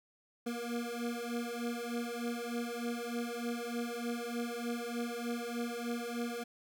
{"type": "beating tone pair", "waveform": "25% pulse", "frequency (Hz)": [235.4, 238.7], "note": ["A#3", "A#3"], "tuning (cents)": [17, 41], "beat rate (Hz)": 3.3, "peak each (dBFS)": [-35, -35], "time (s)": [0.46, 6.44], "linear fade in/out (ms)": 10, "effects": []}